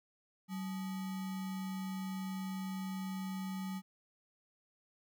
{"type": "tone with sample-and-hold", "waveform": "sine", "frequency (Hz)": 189.4, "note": "F#3", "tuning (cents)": 41, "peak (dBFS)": -37, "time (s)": [0.48, 3.82], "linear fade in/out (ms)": 50, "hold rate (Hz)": 1050, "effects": []}